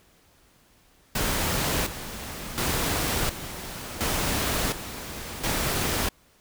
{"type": "noise with tremolo", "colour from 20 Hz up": "pink", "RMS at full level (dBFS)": -26, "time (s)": [1.15, 6.09], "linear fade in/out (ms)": 5, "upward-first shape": "square", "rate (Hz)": 0.7, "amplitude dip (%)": 70, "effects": ["pink hiss -60 dBFS RMS until 6.4 s"]}